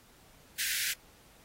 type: high-pass noise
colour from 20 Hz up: pink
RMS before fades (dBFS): -33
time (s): 0.58-0.94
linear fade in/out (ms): 20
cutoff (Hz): 1500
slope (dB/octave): 96
effects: pink hiss -60 dBFS RMS until 1.44 s + AAC 48 kbps